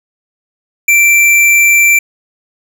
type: tone with hard clipping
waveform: sine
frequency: 2347 Hz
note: D7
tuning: 2 cents flat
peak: -6 dBFS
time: 0.88-1.99 s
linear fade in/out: 5 ms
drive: 17 dB
effects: none